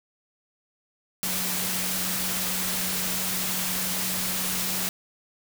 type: tone in noise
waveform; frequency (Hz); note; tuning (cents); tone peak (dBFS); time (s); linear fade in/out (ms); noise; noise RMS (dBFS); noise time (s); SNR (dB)
sine; 184.5; F#3; -5; -36; 1.23-4.89; 0; white; -28; 1.23-4.89; -11
effects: none